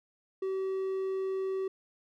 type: tone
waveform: triangle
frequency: 382.2 Hz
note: G4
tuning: 44 cents flat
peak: -28 dBFS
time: 0.42-1.68 s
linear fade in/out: 5 ms
effects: none